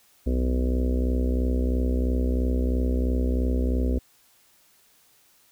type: harmonic tone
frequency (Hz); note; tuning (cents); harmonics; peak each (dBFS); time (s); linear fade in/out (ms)
63; B1; +35; 1 / 3 / 4 / 5 / 6 / 7 / 8 / 9 / 10; -22 / -37 / -28 / -40 / -35 / -37 / -36 / -44 / -45; 0.26-3.99; 10
effects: white hiss -60 dBFS RMS until 5.51 s